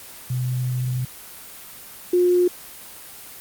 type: tone pair in turn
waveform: sine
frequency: 126.2 / 356.9 Hz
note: B2 / F4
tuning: +38 / +38 cents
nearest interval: octave + tritone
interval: 1800 cents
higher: second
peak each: -21 / -14 dBFS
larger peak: second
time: 0.3-1.05 / 2.13-2.48 s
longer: first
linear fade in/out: 5 ms
effects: white hiss -40 dBFS RMS until 3.4 s + Opus 24 kbps